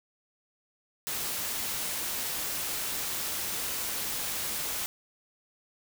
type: noise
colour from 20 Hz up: white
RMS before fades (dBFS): -33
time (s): 1.07-4.86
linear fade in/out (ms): 0
effects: none